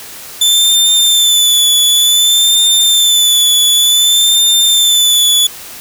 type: tone with vibrato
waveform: sawtooth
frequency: 3520 Hz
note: A7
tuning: in tune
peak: -4 dBFS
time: 0.41-5.47 s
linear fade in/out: 5 ms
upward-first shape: sine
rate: 0.55 Hz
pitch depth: 40 cents each way
effects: white hiss -30 dBFS RMS until 5.8 s